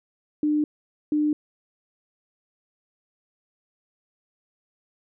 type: tone pair in turn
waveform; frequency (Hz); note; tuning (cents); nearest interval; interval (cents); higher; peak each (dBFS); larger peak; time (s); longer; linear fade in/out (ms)
sine; 300 / 300; D4 / D4; +37 / +37; unison; 0; neither; -19; neither; 0.43-0.64 / 1.12-1.33; neither; 2
effects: none